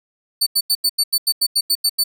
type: tone bursts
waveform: sawtooth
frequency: 4500 Hz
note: C#8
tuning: 25 cents sharp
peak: -11 dBFS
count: 12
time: 0.41-2.039 s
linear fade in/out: 10 ms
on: 56 ms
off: 87 ms
effects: none